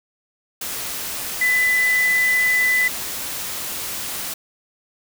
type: tone in noise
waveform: sine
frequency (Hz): 2000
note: B6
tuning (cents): +21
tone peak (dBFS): -15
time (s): 1.41-2.88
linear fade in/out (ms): 5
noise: white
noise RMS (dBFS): -28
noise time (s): 0.61-4.34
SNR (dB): +10
effects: none